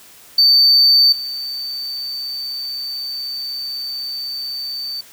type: tone with level steps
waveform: triangle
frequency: 4568 Hz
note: D8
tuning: 49 cents flat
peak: -6 / -22 dBFS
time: 0.38-5.01 s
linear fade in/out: 5 ms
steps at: 1.12 s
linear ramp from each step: 5 ms
effects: tanh soft clip ceiling -4 dBFS + white hiss -44 dBFS RMS until 5.12 s